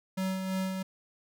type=tone with tremolo; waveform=square; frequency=189 Hz; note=F#3; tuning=37 cents sharp; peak=-29 dBFS; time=0.17-0.83 s; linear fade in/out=10 ms; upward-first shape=sine; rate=3 Hz; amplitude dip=40%; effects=none